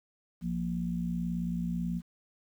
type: harmonic tone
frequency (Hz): 58.4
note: A#1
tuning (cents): +4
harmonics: 1 / 3 / 4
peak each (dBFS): -41 / -31 / -36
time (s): 0.41-2.02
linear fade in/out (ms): 50
effects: 10-bit